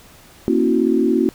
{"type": "tone cluster", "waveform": "sine", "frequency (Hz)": [234, 272.3, 328.6, 369.5], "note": ["A#3", "C#4", "E4", "F#4"], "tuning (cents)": [7, -31, -5, -2], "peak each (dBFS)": -19, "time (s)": [0.48, 1.29], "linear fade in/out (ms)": 0, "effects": ["pink hiss -46 dBFS RMS until 1.34 s"]}